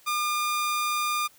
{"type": "tone", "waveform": "sawtooth", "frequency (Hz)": 1207, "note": "D6", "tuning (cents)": 47, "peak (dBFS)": -21, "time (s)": [0.06, 1.28], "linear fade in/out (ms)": 20, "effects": ["white hiss -57 dBFS RMS until 1.38 s"]}